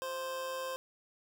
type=tone with amplitude modulation; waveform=25% pulse; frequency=523.3 Hz; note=C5; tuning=in tune; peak=-31 dBFS; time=0.02-0.76 s; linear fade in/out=0 ms; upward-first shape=sine; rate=163 Hz; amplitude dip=35%; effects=none